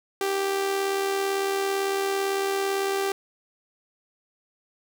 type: tone with amplitude modulation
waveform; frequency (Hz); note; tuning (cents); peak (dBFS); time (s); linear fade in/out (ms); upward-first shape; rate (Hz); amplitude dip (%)
sawtooth; 392; G4; 0; -18; 0.21-3.12; 2; sine; 77.9; 40
effects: none